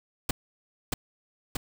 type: noise with echo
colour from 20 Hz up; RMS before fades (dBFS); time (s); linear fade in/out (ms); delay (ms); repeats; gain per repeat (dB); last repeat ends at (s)
pink; -25; 0.29-0.31; 5; 630; 2; -2; 1.57
effects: none

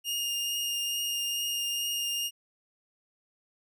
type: tone with vibrato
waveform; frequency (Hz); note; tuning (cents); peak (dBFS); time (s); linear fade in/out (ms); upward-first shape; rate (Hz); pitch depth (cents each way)
sawtooth; 2831; F7; +23; -26; 0.04-2.31; 50; triangle; 2.3; 12
effects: none

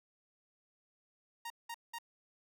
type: tone bursts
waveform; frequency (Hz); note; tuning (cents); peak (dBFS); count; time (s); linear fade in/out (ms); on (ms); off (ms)
sawtooth; 932.3; A#5; 0; -37; 3; 1.45-1.986; 5; 52; 190
effects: none

